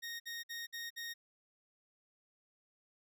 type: tone bursts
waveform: 20% pulse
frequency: 1861 Hz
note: A#6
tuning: 3 cents flat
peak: -36 dBFS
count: 5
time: 0.02-1.14 s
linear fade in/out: 20 ms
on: 180 ms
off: 55 ms
effects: none